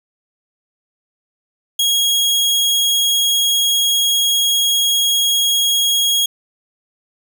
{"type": "tone", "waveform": "sawtooth", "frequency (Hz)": 3295, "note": "G#7", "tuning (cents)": -14, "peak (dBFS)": -10, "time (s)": [1.79, 6.26], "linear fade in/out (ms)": 5, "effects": []}